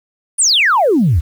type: exponential sweep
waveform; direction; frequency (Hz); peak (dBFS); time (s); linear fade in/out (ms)
sine; down; 9956 to 67.9; -8; 0.38-1.21; 20
effects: tanh soft clip ceiling -4 dBFS + 7-bit